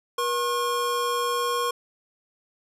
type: tone pair together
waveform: square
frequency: 481 / 1079.8 Hz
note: B4 / C#6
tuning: -46 / -46 cents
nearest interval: octave + major second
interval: 1400 cents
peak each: -28 / -26 dBFS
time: 0.18-1.71 s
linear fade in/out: 5 ms
effects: resampled to 32000 Hz